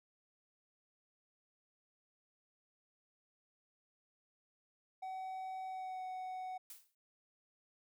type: tone with pitch glide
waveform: triangle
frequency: 755 to 744.2 Hz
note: F#5 to F#5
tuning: +35 to +10 cents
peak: -39 dBFS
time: 5.02-6.58 s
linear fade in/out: 10 ms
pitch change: -25 cents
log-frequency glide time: 5.66-6.04 s
type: noise with exponential decay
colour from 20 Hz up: blue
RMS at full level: -48 dBFS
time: 6.7-6.95 s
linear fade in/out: 2 ms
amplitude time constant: 54 ms
effects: none